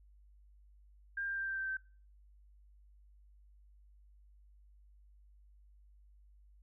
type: tone with pitch steps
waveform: sine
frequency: 1600 / 1589.9 / 1579.8 / 1569.8 / 1559.8 / 1550 Hz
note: G6 / G6 / G6 / G6 / G6 / G6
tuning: +35 / +24 / +13 / +2 / -9 / -20 cents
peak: -35 dBFS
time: 1.17-1.77 s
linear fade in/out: 5 ms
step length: 100 ms
effects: noise-tail reverb RT60 0.4 s tail -22 dB re dry + added 50 Hz sine -59 dBFS peak until 6.62 s